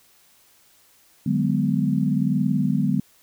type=chord; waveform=sine; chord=G# half-diminished seventh; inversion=second; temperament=just; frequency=149.51 / 186.89 / 207.7 / 249.2 Hz; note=D3 / F#3 / G#3 / B3; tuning=+31 / +18 / 0 / +16 cents; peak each=-24 dBFS; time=1.26-3 s; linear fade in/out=5 ms; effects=white hiss -57 dBFS RMS until 3.22 s